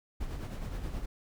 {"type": "noise with tremolo", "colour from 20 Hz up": "brown", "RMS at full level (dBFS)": -35, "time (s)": [0.2, 1.06], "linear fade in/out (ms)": 10, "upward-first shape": "sine", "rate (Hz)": 9.5, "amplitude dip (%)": 45, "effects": []}